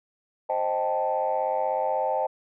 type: chord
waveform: sine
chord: A half-diminished seventh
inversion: first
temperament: equal with one note detuned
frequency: 525.4 / 622.3 / 784 / 880 Hz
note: C5 / Eb5 / G5 / A5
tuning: +7 / 0 / 0 / 0 cents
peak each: -28 dBFS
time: 0.49-2.27 s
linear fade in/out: 10 ms
effects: tanh soft clip ceiling -15 dBFS